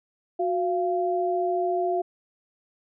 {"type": "tone pair together", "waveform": "sine", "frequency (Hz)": [365.4, 689.8], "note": ["F#4", "F5"], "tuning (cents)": [-22, -22], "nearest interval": "major seventh", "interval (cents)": 1100, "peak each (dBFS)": -25, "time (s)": [0.39, 2.02], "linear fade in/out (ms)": 10, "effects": []}